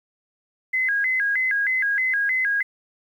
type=tone with vibrato; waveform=sine; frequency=1828 Hz; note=A#6; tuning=34 cents flat; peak=-19 dBFS; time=0.73-2.63 s; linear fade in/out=10 ms; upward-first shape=square; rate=3.2 Hz; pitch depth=190 cents each way; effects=9-bit